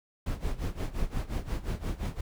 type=noise with tremolo; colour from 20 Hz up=brown; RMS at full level=-29 dBFS; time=0.26-2.21 s; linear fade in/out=5 ms; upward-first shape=sine; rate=5.7 Hz; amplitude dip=85%; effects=none